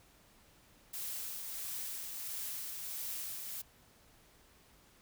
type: noise with tremolo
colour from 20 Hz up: blue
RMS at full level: -40 dBFS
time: 0.93-3.62 s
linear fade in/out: 10 ms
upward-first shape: triangle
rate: 1.5 Hz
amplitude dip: 35%
effects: pink hiss -64 dBFS RMS until 5.01 s